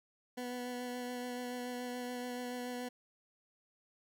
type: tone with vibrato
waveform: 20% pulse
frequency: 246.9 Hz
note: B3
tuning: in tune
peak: -34 dBFS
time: 0.37-2.89 s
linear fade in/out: 10 ms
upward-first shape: sine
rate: 7 Hz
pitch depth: 14 cents each way
effects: none